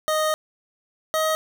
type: tone pair in turn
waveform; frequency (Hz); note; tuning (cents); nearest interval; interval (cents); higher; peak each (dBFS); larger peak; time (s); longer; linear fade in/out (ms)
25% pulse; 621 / 630.4; D#5 / D#5; -3 / +23; unison; 26; second; -16; neither; 0.08-0.34 / 1.14-1.35; first; 0
effects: 7-bit